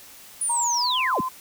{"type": "linear sweep", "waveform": "sine", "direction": "down", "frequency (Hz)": [9956, 108.4], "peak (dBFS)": -22, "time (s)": [0.41, 1.21], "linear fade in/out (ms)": 5}
{"type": "tone with pitch glide", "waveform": "sine", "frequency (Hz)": [950, 1030], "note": ["A#5", "C6"], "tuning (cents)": [33, -28], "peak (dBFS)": -24, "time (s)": [0.49, 1.29], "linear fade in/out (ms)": 10, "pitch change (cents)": 139, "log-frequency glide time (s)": [0.73, 1.01]}
{"effects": ["white hiss -46 dBFS RMS until 1.4 s"]}